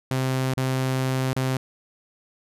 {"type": "tone with dropouts", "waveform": "sawtooth", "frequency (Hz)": 130.81, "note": "C3", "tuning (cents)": 0, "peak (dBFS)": -18, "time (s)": [0.11, 1.57], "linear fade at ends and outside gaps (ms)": 2, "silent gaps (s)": [[0.538, 0.573], [1.331, 1.364]], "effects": ["resampled to 32000 Hz"]}